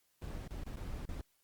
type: noise with dropouts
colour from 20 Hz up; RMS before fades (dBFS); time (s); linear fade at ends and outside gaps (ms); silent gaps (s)
brown; -42; 0.22-1.21; 1; 0.477-0.507 / 0.637-0.664 / 0.758-0.769 / 1.053-1.09
effects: white hiss -75 dBFS RMS until 1.43 s + Opus 48 kbps